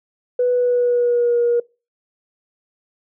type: tone with pitch glide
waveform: sine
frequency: 493.9 to 476.2 Hz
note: B4 to A#4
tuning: 0 to +37 cents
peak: -13 dBFS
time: 0.39-1.6 s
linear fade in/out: 5 ms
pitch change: -63 cents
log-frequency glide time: 0.52-1.38 s
effects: noise-tail reverb RT60 0.3 s tail -24 dB re dry + tanh soft clip ceiling -9 dBFS